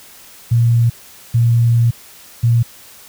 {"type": "tone bursts at uneven times", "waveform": "sine", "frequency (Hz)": 117.3, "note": "A#2", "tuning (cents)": 11, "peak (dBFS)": -9, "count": 3, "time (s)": [[0.51, 0.9], [1.34, 1.91], [2.43, 2.63]], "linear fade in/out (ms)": 10, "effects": ["white hiss -41 dBFS RMS until 3.08 s"]}